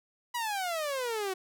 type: exponential sweep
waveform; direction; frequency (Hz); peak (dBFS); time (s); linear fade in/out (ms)
sawtooth; down; 987.8 to 367.6; -27; 0.34-1.34; 10
effects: none